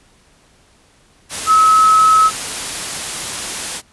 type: tone in noise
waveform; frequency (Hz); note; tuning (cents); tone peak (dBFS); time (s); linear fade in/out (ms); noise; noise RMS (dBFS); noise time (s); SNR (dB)
sine; 1288; E6; -41; -7; 1.46-2.31; 50; white; -23; 1.29-3.82; +13
effects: pink hiss -52 dBFS RMS until 3.92 s + resampled to 24000 Hz